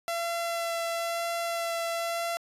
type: tone with vibrato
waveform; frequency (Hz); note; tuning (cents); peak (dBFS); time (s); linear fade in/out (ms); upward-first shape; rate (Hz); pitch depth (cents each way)
sawtooth; 676; E5; +43; -25; 0.08-2.37; 0; sine; 1; 10
effects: resampled to 32000 Hz